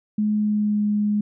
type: tone with pitch glide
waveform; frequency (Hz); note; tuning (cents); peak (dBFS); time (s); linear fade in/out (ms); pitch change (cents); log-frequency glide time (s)
sine; 211.4 to 208.4; G#3 to G#3; +31 to +6; -18; 0.18-1.21; 5; -25; 0.33-0.85
effects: none